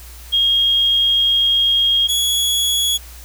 sine / sawtooth tone pair in turn, 3256 / 3359 Hz, G#7 / G#7, -35 / +19 cents, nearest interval minor second, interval 54 cents, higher second, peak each -12 dBFS, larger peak neither, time 0.32-2.08 / 2.08-2.98 s, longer first, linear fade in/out 20 ms, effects added 60 Hz sine -36 dBFS peak until 3.24 s + white hiss -41 dBFS RMS until 3.24 s

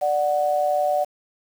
sine tone pair together, 589.3 / 740 Hz, D5 / F#5, +6 / 0 cents, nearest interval major third, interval 394 cents, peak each -21 / -21 dBFS, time 0.01-1.05 s, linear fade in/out 20 ms, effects 7-bit

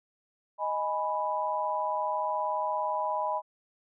sine chord, G# minor, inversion second, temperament equal, 622.3 / 830.6 / 987.8 Hz, D#5 / G#5 / B5, 0 / 0 / 0 cents, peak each -33 / -33 / -30 dBFS, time 0.58-3.42 s, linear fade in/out 50 ms, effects none

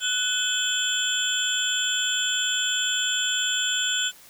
sine tone cluster, 1489 / 2580 / 3089 / 3404 / 7230 Hz, F#6 / E7 / G7 / G#7 / A8, +11 / -38 / -26 / +42 / +46 cents, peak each -28 / -35 / -28 / -28 / -28 dBFS, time 0-4.12 s, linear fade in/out 50 ms, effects white hiss -50 dBFS RMS until 4.29 s

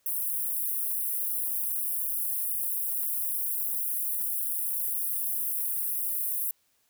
white high-pass noise, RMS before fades -30 dBFS, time 0.06-6.51 s, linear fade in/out 2 ms, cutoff 10000 Hz, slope 48 dB/octave, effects white hiss -70 dBFS RMS until 6.89 s

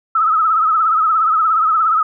sine tone with vibrato, 1289 Hz, E6, 39 cents flat, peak -11 dBFS, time 0.15-2.03 s, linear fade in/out 5 ms, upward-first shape triangle, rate 17 Hz, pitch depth 85 cents each way, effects none

